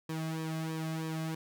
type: tone with flanger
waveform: sawtooth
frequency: 160 Hz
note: D#3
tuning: 49 cents sharp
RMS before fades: -36 dBFS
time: 0.09-1.35 s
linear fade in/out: 5 ms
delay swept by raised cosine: 1.4 to 2.22 ms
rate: 3.1 Hz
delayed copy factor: -0.75
effects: none